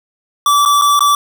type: tone with dropouts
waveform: square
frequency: 1158 Hz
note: D6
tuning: 25 cents flat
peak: -9 dBFS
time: 0.46-1.15 s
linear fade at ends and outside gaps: 2 ms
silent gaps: 0.652-0.658 / 0.814-0.819 / 0.993-1.006 s
effects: none